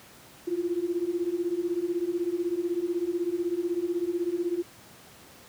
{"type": "beating tone pair", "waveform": "sine", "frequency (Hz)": [337.5, 353.5], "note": ["E4", "F4"], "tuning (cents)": [41, 21], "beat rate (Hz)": 16, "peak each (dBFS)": [-30, -28], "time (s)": [0.47, 4.63], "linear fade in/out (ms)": 10, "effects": ["pink hiss -51 dBFS RMS until 5.48 s", "high-pass 100 Hz 12 dB/octave"]}